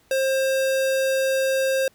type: tone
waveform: square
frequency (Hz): 532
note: C5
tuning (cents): +29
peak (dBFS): -20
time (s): 0.11-1.88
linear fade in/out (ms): 2
effects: pink hiss -60 dBFS RMS until 1.94 s